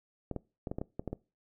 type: clicks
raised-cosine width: 2 ms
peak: -22 dBFS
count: 9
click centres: 0.313 / 0.363 / 0.672 / 0.715 / 0.785 / 0.815 / 0.995 / 1.077 / 1.13 s
effects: noise-tail reverb RT60 0.3 s tail -22 dB re dry